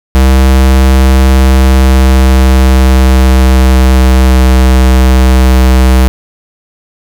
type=tone with pitch glide; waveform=square; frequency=65.6 to 64.29 Hz; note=C2 to C2; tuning=+5 to -30 cents; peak=-3 dBFS; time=0.15-6.08 s; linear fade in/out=0 ms; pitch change=-35 cents; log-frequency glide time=1.39-4.66 s; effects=none